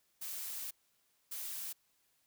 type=noise bursts at uneven times; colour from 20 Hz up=blue; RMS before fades=-42 dBFS; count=2; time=0.21-0.71 / 1.31-1.73 s; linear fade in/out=10 ms; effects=white hiss -75 dBFS RMS until 2.26 s